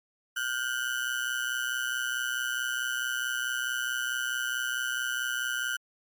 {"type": "ring-modulated tone", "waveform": "35% pulse", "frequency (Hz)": 1493, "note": "F#6", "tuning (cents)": 15, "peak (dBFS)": -24, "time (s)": [0.36, 5.77], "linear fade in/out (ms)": 10, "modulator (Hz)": 62.3, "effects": ["MP3 96 kbps"]}